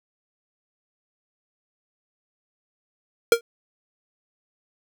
square tone with exponential decay, 466.2 Hz, A#4, in tune, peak -9 dBFS, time 3.32-3.41 s, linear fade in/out 2 ms, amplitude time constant 18 ms, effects none

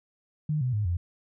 sine tone with pitch steps, 152 / 126.35 / 105.03 / 87.3 Hz, D#3 / B2 / G#2 / F2, -40 / +40 / +20 / 0 cents, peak -24 dBFS, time 0.49-0.97 s, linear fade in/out 5 ms, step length 120 ms, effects none

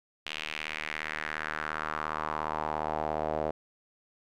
sawtooth tone with band-pass filter sweep, 77.2 Hz, D#2, 13 cents flat, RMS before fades -34 dBFS, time 0.26-3.51 s, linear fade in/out 5 ms, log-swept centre 2900 to 600 Hz, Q 2.8, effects none

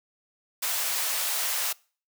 white high-pass noise, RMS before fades -28 dBFS, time 0.62-1.73 s, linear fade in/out 10 ms, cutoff 560 Hz, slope 24 dB/octave, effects noise-tail reverb RT60 0.4 s tail -24 dB re dry

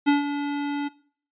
square tone with ADSR envelope, 287.4 Hz, D4, 37 cents flat, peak -15 dBFS, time 0.06-0.89 s, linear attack 24 ms, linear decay 140 ms, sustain -11 dB, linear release 19 ms, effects noise-tail reverb RT60 0.5 s tail -20 dB re dry + resampled to 8000 Hz

